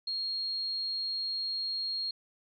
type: tone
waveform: sine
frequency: 4260 Hz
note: C8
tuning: 30 cents sharp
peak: -31 dBFS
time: 0.07-2.11 s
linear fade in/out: 5 ms
effects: none